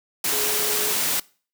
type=tone in noise; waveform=sine; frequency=422.4 Hz; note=G#4; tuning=29 cents sharp; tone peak=-30 dBFS; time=0.32-0.93 s; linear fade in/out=5 ms; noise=white; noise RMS=-23 dBFS; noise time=0.24-1.2 s; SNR=-10 dB; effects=noise-tail reverb RT60 0.4 s tail -23 dB re dry + high-pass 150 Hz 12 dB/octave